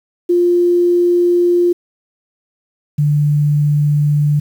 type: tone pair in turn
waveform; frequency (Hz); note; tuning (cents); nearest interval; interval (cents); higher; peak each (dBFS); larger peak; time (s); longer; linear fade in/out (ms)
sine; 350.6 / 147.41; F4 / D3; +7 / +7; octave + minor third; 1500; first; -9 / -10; first; 0.29-1.73 / 2.98-4.4; first; 10
effects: 7-bit